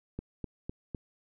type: click train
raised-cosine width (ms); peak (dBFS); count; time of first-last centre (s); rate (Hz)
3; -23; 4; 0.19-0.948; 3.96
effects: none